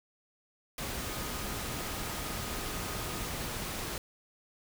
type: tone in noise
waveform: sine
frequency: 1244.5 Hz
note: D#6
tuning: in tune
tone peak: -48 dBFS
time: 1.01-3.26 s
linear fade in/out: 2 ms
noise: pink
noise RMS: -37 dBFS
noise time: 0.78-3.98 s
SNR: -14 dB
effects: none